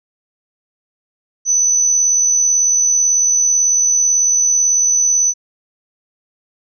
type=tone with amplitude modulation; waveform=sine; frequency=6000 Hz; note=F#8; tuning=23 cents sharp; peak=-9 dBFS; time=1.45-5.34 s; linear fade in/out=50 ms; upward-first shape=sine; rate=78.1 Hz; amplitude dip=35%; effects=none